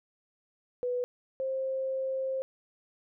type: tone pair in turn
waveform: sine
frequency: 493.9 / 529.2 Hz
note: B4 / C5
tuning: 0 / +20 cents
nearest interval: minor second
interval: 120 cents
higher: second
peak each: -28 / -29 dBFS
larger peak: first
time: 0.83-1.04 / 1.4-2.42 s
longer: second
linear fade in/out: 0 ms
effects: none